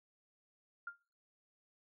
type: tone with exponential decay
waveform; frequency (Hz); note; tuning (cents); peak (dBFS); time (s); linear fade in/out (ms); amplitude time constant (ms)
sine; 1400; F6; +4; -37; 0.87-0.97; 5; 20
effects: noise-tail reverb RT60 0.4 s tail -23 dB re dry